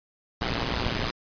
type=noise with amplitude modulation; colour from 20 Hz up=pink; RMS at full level=-23 dBFS; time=0.41-1.11 s; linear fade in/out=5 ms; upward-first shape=sine; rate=119 Hz; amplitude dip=100%; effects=resampled to 11025 Hz